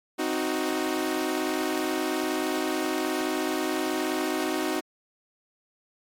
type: chord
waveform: sawtooth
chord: C diminished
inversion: none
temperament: equal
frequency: 261.6 / 311.1 / 370 Hz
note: C4 / Eb4 / Gb4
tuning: 0 / 0 / 0 cents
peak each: -29 / -25 / -26 dBFS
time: 0.18-4.81 s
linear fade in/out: 20 ms
effects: AAC 64 kbps